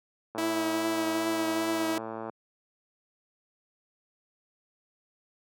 click train, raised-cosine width 1 ms, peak -22 dBFS, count 219, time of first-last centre 0.35-2.296 s, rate 112 Hz
sawtooth tone with vibrato, 326.3 Hz, E4, 18 cents flat, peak -23 dBFS, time 0.38-1.98 s, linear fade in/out 2 ms, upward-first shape triangle, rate 2.5 Hz, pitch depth 20 cents each way
effects high-pass 200 Hz 12 dB/octave

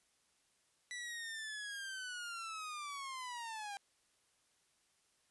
sawtooth linear sweep, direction down, 1975.5 to 790 Hz, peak -39 dBFS, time 0.91-3.77 s, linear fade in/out 0 ms, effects white hiss -75 dBFS RMS until 5.3 s + resampled to 24000 Hz

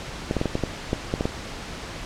clicks, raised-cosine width 2 ms, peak -9 dBFS, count 10, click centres 0.311 / 0.367 / 0.414 / 0.457 / 0.554 / 0.637 / 0.931 / 1.139 / 1.209 / 1.255 s, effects pink hiss -35 dBFS RMS until 2.05 s + low-pass 6000 Hz 12 dB/octave

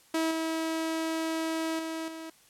sawtooth tone with level steps, 323.1 Hz, E4, 35 cents flat, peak -22 / -25 / -29 / -35 dBFS, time 0.14-2.3 s, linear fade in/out 5 ms, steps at 0.31 / 1.79 / 2.08 s, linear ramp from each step 2 ms, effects white hiss -60 dBFS RMS until 2.49 s + low-pass 12000 Hz 12 dB/octave

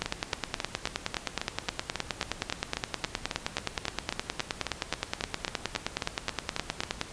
two click trains, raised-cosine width 0.2 ms, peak -10 / -12 dBFS, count 68 / 26, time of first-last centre 0.02-7.014 / 0.06-6.835 s, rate 9.58 / 3.69 Hz, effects pink hiss -45 dBFS RMS until 7.12 s + resampled to 22050 Hz

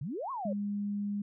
sine exponential two-way sweep, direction up then down, 122.7 to 1128 to 521 Hz, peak -34 dBFS, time 0.01-0.53 s, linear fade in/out 5 ms, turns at 0.31 s
sine tone, 203.9 Hz, G#3, 32 cents flat, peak -31 dBFS, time 0.45-1.22 s, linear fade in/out 5 ms
effects none

